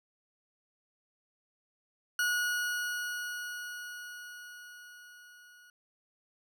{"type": "tone with level ramp", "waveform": "40% pulse", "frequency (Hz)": 1455, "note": "F#6", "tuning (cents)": -29, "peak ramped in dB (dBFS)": [-26, -55], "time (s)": [2.19, 5.7], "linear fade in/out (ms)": 2, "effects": []}